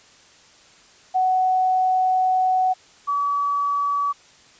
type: tone pair in turn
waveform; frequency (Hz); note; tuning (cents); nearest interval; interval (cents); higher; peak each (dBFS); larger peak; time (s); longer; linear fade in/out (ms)
sine; 745 / 1142.4; F#5 / D6; +12 / -48; perfect fifth; 740; second; -16 / -19; first; 1.14-2.74 / 3.07-4.13; first; 20
effects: white hiss -51 dBFS RMS until 4.59 s + resampled to 16000 Hz